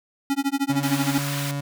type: tone with tremolo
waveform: square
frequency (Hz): 277.2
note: C#4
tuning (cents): 0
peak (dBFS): -19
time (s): 0.3-1.18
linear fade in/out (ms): 0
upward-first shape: sine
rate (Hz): 13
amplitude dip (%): 100
type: tone with pitch glide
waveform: 35% pulse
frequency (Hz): 141 to 141.9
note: C#3 to C#3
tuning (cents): +30 to +41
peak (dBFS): -24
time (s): 0.69-1.61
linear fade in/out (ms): 10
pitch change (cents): +11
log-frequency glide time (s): 1.12-1.17
type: high-pass noise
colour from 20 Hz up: pink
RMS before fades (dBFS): -32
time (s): 0.83-1.51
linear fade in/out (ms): 0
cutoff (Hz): 1100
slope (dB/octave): 24
effects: none